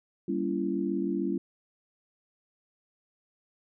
sine chord, G diminished seventh, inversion none, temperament just, 196 / 235.2 / 282.2 / 338.7 Hz, G3 / Bb3 / Db4 / Fb4, 0 / +16 / +31 / +47 cents, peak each -32 / -36 / -32 / -31 dBFS, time 0.28-1.38 s, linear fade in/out 5 ms, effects none

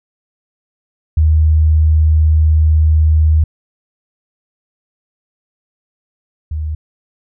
sine tone pair in turn, 78 / 77.1 Hz, D#2 / D#2, +5 / -15 cents, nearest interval unison, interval 20 cents, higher first, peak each -7 / -17 dBFS, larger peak first, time 1.17-3.44 / 6.51-6.75 s, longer first, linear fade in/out 5 ms, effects none

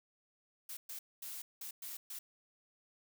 blue noise bursts at uneven times, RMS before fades -45 dBFS, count 6, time 0.69-0.77 / 0.89-0.99 / 1.22-1.42 / 1.61-1.71 / 1.82-1.97 / 2.1-2.19 s, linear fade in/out 5 ms, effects none

